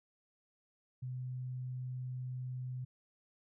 sine tone, 127 Hz, B2, 49 cents sharp, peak -38 dBFS, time 1.02-2.85 s, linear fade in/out 10 ms, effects none

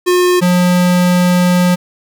square tone pair in turn, 359.3 / 178.87 Hz, F4 / F3, +49 / +42 cents, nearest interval octave, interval 1207 cents, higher first, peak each -9 dBFS, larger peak neither, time 0.06-0.41 / 0.41-1.76 s, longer second, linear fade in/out 20 ms, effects 7-bit

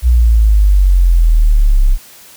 sine exponential sweep, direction down, 61.74 to 32.2 Hz, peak -5 dBFS, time 0.02-1.98 s, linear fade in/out 50 ms, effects white hiss -39 dBFS RMS until 2.36 s

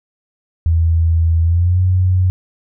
sine tone with pitch glide, 82.41 to 91.97 Hz, E2 to F#2, 0 to -10 cents, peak -10 dBFS, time 0.66-2.3 s, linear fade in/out 0 ms, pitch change +190 cents, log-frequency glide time 1.42-1.81 s, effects none

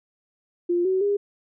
sine tone with pitch steps, 349.2 / 376.4 / 405.8 Hz, F4 / F#4 / G#4, 0 / +30 / -40 cents, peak -19 dBFS, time 0.69-1.17 s, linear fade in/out 10 ms, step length 160 ms, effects none

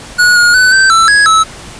square tone with pitch steps, 1457 / 1434 / 1504 / 1552 / 1331 / 1664 / 1301 Hz, F#6 / F6 / F#6 / G6 / E6 / G#6 / E6, -27 / +45 / +28 / -18 / +16 / +3 / -23 cents, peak -5 dBFS, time 0.18-1.44 s, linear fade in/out 20 ms, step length 180 ms, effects pink hiss -30 dBFS RMS until 1.79 s + resampled to 22050 Hz

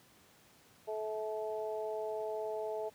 harmonic tone, 216.2 Hz, A3, 30 cents flat, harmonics 2 / 3 / 4, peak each -38 / -39 / -44 dBFS, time 0.87-2.9 s, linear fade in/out 20 ms, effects pink hiss -63 dBFS RMS until 2.94 s + high-pass 100 Hz 12 dB/octave

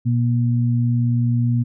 sine tone pair together, 120.3 / 238.9 Hz, B2 / A#3, -45 / +43 cents, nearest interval octave, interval 1188 cents, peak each -16 / -22 dBFS, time 0.05-1.64 s, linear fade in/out 20 ms, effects none

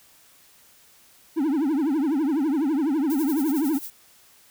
triangle tone with vibrato, 293.7 Hz, D4, in tune, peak -18 dBFS, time 1.36-3.79 s, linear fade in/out 20 ms, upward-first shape triangle, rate 12 Hz, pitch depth 250 cents each way
violet noise with tremolo, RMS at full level -34 dBFS, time 3.1-3.9 s, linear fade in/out 0 ms, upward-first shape sine, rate 11 Hz, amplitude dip 60%
effects white hiss -55 dBFS RMS until 4.5 s

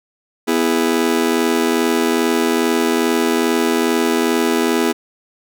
40% pulse chord, E major, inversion second, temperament just, 247.2 / 329.6 / 412 Hz, B3 / E4 / G#4, +2 / 0 / -14 cents, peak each -18 dBFS, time 0.47-4.93 s, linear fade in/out 20 ms, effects none

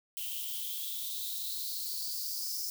violet noise with high-pass filter sweep, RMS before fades -37 dBFS, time 0.17-2.7 s, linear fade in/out 0 ms, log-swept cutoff 2900 to 5300 Hz, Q 8.4, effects none

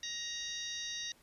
harmonic tone with a mistuned harmonic, 941 Hz, A#5, 16 cents sharp, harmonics 2 / 3 / 4 / 5 / 6 / 7, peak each -46 / -49 / -41 / -49 / -44 / -50 dBFS, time 0.03-1.12 s, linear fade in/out 2 ms, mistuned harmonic 7, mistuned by -77 cents, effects pink hiss -65 dBFS RMS until 1.22 s + resampled to 32000 Hz

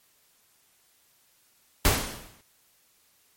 pink noise with exponential decay, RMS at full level -19 dBFS, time 1.85-2.41 s, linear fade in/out 0 ms, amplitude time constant 120 ms, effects white hiss -64 dBFS RMS until 3.36 s + MP3 64 kbps

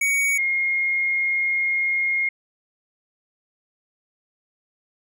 square / sine tone pair in turn, 2243 / 2141 Hz, C#7 / C7, +20 / +39 cents, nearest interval minor second, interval 81 cents, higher first, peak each -19 dBFS, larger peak neither, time 0.01-0.38 / 0.38-2.29 s, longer second, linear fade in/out 5 ms, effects none

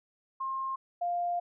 sine tone pair in turn, 1065 / 700.1 Hz, C6 / F5, +30 / +4 cents, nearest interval perfect fifth, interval 726 cents, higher first, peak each -31 / -28 dBFS, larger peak second, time 0.4-0.76 / 1.01-1.4 s, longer second, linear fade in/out 10 ms, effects none

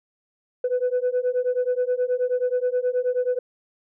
sine beating tone pair, 493.9 / 503.3 Hz, B4 / B4, 0 / +33 cents, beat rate 9.4 Hz, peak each -22 dBFS, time 0.64-3.39 s, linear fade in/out 5 ms, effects tanh soft clip ceiling -16 dBFS

